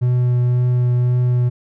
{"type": "tone with vibrato", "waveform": "triangle", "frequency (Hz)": 123.47, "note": "B2", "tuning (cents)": 0, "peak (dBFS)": -11, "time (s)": [0.01, 1.5], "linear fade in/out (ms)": 20, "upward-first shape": "triangle", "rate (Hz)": 1.9, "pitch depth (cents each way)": 12, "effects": []}